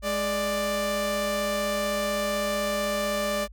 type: tone pair together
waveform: sawtooth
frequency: 208.6 / 590 Hz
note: G#3 / D5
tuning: +8 / +8 cents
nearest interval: octave + tritone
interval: 1800 cents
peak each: -28 / -22 dBFS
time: 0.02-3.48 s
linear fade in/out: 50 ms
effects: added 50 Hz sine -43 dBFS peak until 3.52 s